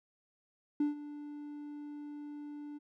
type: tone with ADSR envelope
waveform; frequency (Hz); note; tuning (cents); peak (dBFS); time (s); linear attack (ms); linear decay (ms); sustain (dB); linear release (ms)
triangle; 293.7; D4; 0; -23; 0.8-2.79; 5; 140; -17; 23
effects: tanh soft clip ceiling -22 dBFS